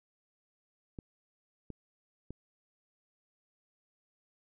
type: clicks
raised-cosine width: 3 ms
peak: -29 dBFS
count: 3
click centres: 0.988 / 1.703 / 2.306 s
effects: none